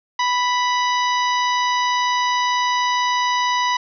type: harmonic tone with a mistuned harmonic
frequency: 987.8 Hz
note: B5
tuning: in tune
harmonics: 1 / 2 / 3 / 4 / 5 / 6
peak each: -18 / -24 / -28 / -30 / -32 / -34 dBFS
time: 0.19-3.77 s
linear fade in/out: 5 ms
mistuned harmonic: 4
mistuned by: -38 cents
effects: none